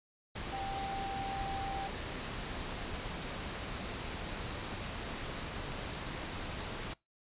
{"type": "tone in noise", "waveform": "sine", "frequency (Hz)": 784, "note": "G5", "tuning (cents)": 0, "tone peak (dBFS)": -37, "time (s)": [0.52, 1.88], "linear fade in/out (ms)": 10, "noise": "pink", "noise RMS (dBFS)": -40, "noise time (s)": [0.35, 6.94], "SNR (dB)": 0, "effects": ["noise-tail reverb RT60 0.2 s tail -23 dB re dry", "resampled to 8000 Hz"]}